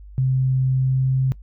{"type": "tone with pitch glide", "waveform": "sine", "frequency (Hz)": [130.81, 131.64], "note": ["C3", "C3"], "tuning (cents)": [0, 11], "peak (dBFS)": -16, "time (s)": [0.18, 1.32], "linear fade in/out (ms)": 0, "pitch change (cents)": 11, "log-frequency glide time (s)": [0.76, 1.2], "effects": ["noise-tail reverb RT60 0.1 s tail -21 dB re dry", "added 50 Hz sine -38 dBFS peak until 1.42 s"]}